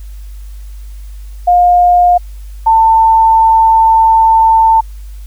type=tone pair in turn; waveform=sine; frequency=710 / 894.5 Hz; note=F5 / A5; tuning=+28 / +28 cents; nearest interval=major third; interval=400 cents; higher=second; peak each=-4 dBFS; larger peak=neither; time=1.47-2.18 / 2.66-4.81 s; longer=second; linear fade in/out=10 ms; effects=added 50 Hz sine -25 dBFS peak until 5.26 s + white hiss -47 dBFS RMS until 5.26 s